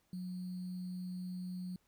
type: tone with sample-and-hold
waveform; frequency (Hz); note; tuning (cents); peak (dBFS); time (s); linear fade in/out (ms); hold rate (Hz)
sine; 181.9; F#3; -29; -39; 0.13-1.76; 2; 4410
effects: pink hiss -75 dBFS RMS until 1.87 s